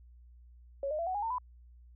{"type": "tone with pitch steps", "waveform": "sine", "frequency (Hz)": [554.4, 611.6, 674.7, 744.3, 821.1, 905.8, 999.3], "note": ["C#5", "D#5", "E5", "F#5", "G#5", "A#5", "B5"], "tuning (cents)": [0, -30, 40, 10, -20, -50, 20], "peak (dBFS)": -31, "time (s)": [0.83, 1.383], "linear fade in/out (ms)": 2, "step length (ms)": 79, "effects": ["added 60 Hz sine -53 dBFS peak until 1.95 s"]}